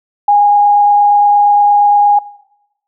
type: tone with frequency modulation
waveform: sine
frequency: 821 Hz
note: G#5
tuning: 20 cents flat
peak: -5 dBFS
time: 0.28-2.19 s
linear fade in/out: 5 ms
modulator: 28.6 Hz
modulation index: 0.29
effects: noise-tail reverb RT60 0.9 s tail -21 dB re dry